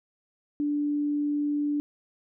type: tone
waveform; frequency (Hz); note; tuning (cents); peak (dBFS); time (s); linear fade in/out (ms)
sine; 292.6; D4; -6; -24; 0.6-1.8; 0
effects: none